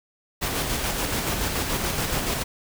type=noise with tremolo; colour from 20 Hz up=pink; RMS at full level=-25 dBFS; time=0.41-2.44 s; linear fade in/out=20 ms; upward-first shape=square; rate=7 Hz; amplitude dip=30%; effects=none